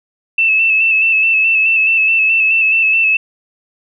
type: tone with vibrato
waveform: sine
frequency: 2633 Hz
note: E7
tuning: 3 cents flat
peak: -9 dBFS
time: 0.38-3.17 s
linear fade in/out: 5 ms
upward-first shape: square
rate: 4.7 Hz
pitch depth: 27 cents each way
effects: none